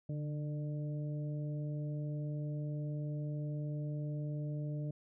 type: harmonic tone with a mistuned harmonic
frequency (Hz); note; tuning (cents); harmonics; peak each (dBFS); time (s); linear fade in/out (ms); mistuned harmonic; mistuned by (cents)
150; D3; +37; 1 / 2 / 3 / 4; -36 / -46 / -53 / -50; 0.09-4.91; 5; 1; -36
effects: none